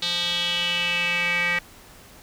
square tone with band-pass filter sweep, 174.61 Hz, F3, in tune, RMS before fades -24 dBFS, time 0.02-1.59 s, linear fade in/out 5 ms, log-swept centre 3800 to 2100 Hz, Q 5.3, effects pink hiss -48 dBFS RMS until 2.22 s

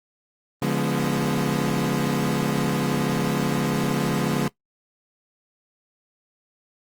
30% pulse chord, D diminished seventh, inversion none, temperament equal with one note detuned, 143.64 / 174.61 / 207.7 / 246.9 Hz, D3 / F3 / Ab3 / Cb4, -38 / 0 / 0 / 0 cents, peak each -23 / -25 / -24 / -25 dBFS, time 0.62-4.48 s, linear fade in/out 2 ms, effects noise-tail reverb RT60 0.1 s tail -19 dB re dry + Opus 24 kbps

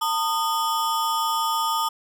square ring-modulated tone, 1069 Hz, C6, 37 cents sharp, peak -19 dBFS, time 0.01-1.89 s, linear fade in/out 10 ms, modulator 163 Hz, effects none

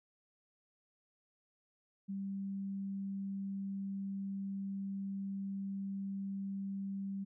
sine tone, 196 Hz, G3, in tune, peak -37 dBFS, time 2.08-7.25 s, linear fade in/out 20 ms, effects none

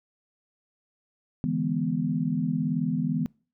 sine chord, E dominant seventh, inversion third, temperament equal, 146.83 / 164.81 / 207.7 / 246.9 Hz, D3 / E3 / G#3 / B3, 0 / 0 / 0 / 0 cents, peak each -33 / -28 / -31 / -28 dBFS, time 1.44-3.26 s, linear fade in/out 0 ms, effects noise-tail reverb RT60 0.4 s tail -25 dB re dry

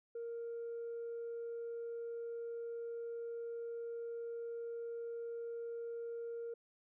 sine tone, 466.2 Hz, A#4, in tune, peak -39 dBFS, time 0.15-6.54 s, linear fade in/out 5 ms, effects tanh soft clip ceiling -38 dBFS

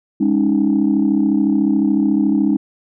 sine chord, Ab suspended fourth, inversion none, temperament equal with one note detuned, 205.6 / 277.2 / 311.1 Hz, Ab3 / Db4 / Eb4, -17 / 0 / 0 cents, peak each -16 dBFS, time 0.2-2.57 s, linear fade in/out 10 ms, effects tanh soft clip ceiling -6 dBFS

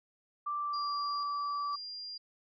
sine tone with pitch glide, 1174.7 to 1157.2 Hz, D6 to D6, 0 to -26 cents, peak -32 dBFS, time 0.46-1.76 s, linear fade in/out 10 ms, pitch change -26 cents, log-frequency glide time 0.57-0.96 s
sine tone with tremolo, 4800 Hz, D8, 37 cents sharp, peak -40 dBFS, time 0.73-2.18 s, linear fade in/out 10 ms, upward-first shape square, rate 1 Hz, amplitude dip 55%
effects none

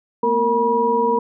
sine tone cluster, 223.5 / 244.4 / 462.4 / 966 Hz, A3 / B3 / A#4 / B5, +27 / -18 / -14 / -39 cents, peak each -27 / -27 / -18 / -18 dBFS, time 0.23-1.19 s, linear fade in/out 5 ms, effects none

